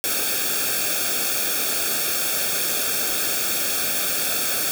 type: noise with comb filter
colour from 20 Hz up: white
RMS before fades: -23 dBFS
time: 0.04-4.71 s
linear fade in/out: 0 ms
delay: 1 ms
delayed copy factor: -0.8
effects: none